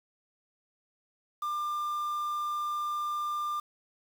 triangle tone with quantisation, 1195 Hz, D6, 30 cents sharp, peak -28 dBFS, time 1.42-3.6 s, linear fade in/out 5 ms, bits 8, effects none

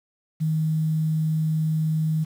sine tone with quantisation, 157.2 Hz, D#3, 18 cents sharp, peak -20 dBFS, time 0.4-2.25 s, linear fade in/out 20 ms, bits 8, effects none

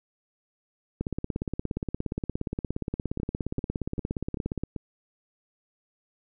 two click trains, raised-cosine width 3 ms, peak -16 / -20 dBFS, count 63 / 5, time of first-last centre 1.01-4.636 / 3.2-4.763 s, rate 17.1 / 2.56 Hz, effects none

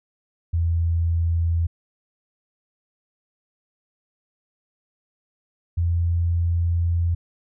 sine tone pair in turn, 83.8 / 85.31 Hz, E2 / F2, +29 / -40 cents, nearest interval unison, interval 31 cents, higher second, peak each -18 dBFS, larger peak neither, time 0.53-1.67 / 5.77-7.15 s, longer second, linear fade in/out 10 ms, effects none

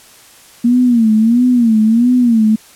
sine tone with vibrato, 232.8 Hz, A#3, 2 cents flat, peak -7 dBFS, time 0.64-2.56 s, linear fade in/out 10 ms, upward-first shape sine, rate 1.5 Hz, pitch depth 130 cents each way, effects white hiss -42 dBFS RMS until 2.75 s + low-pass 12000 Hz 12 dB/octave

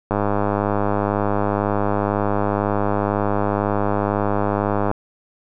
click train, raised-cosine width 1 ms, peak -6 dBFS, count 491, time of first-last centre 0.11-4.914 s, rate 102 Hz, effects none

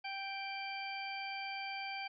harmonic tone with a mistuned harmonic, 784 Hz, G5, in tune, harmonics 1 / 2 / 3 / 4 / 6, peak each -43 / -50 / -43 / -50 / -49 dBFS, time 0.04-2.08 s, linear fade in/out 10 ms, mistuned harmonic 6, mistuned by -22 cents, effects none

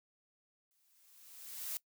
blue noise with exponential growth, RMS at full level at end -38 dBFS, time 0.71-1.77 s, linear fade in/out 0 ms, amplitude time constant 230 ms, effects noise-tail reverb RT60 0.1 s tail -21 dB re dry

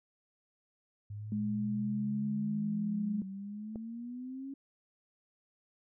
sine exponential sweep, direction up, 101.9 to 276.5 Hz, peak -39 dBFS, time 1.1-4.54 s, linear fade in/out 5 ms
sine tone, 209.5 Hz, G#3, 15 cents sharp, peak -31 dBFS, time 1.32-3.22 s, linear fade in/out 2 ms
click, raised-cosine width 2 ms, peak -30 dBFS, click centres 3.758 s
effects none

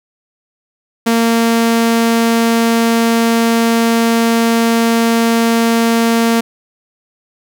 sawtooth tone, 230 Hz, A#3, 23 cents flat, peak -6 dBFS, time 1.06-6.41 s, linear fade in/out 10 ms, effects none

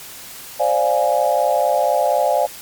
sine chord, D half-diminished seventh, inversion third, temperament equal, 523.3 / 587.3 / 698.5 / 830.6 Hz, C5 / D5 / F5 / Ab5, 0 / 0 / 0 / 0 cents, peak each -21 / -18 / -19 / -20 dBFS, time 0.59-2.47 s, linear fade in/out 20 ms, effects white hiss -36 dBFS RMS until 2.61 s + MP3 96 kbps

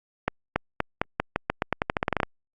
accelerating click train, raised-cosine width 0.5 ms, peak -7 dBFS, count 18, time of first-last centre 0.28-2.232 s, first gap 280 ms, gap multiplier 0.87, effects Opus 48 kbps

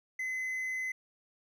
triangle tone, 2037 Hz, C7, 47 cents flat, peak -31 dBFS, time 0.19-0.92 s, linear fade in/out 5 ms, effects none

